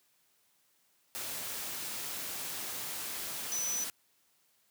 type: tone in noise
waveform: sine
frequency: 5980 Hz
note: F#8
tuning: 17 cents sharp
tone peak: -32 dBFS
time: 3.52-3.84 s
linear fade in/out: 0 ms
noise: white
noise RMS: -39 dBFS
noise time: 1.15-3.9 s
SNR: +4 dB
effects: white hiss -71 dBFS RMS until 4.7 s + high-pass 100 Hz 12 dB/octave